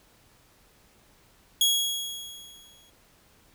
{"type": "tone with exponential decay", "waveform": "sawtooth", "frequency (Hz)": 3322, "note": "G#7", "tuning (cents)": 0, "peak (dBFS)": -15, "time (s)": [1.61, 2.9], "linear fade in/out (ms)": 2, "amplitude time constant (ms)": 280, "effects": ["pink hiss -60 dBFS RMS until 3.54 s"]}